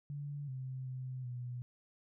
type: tone with pitch steps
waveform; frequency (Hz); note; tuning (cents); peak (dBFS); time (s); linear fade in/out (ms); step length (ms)
sine; 144 / 130.4 / 128.8 / 123.2; D3 / C3 / C3 / B2; -34 / -5 / -27 / -4; -39; 0.1-1.62; 0; 380
effects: none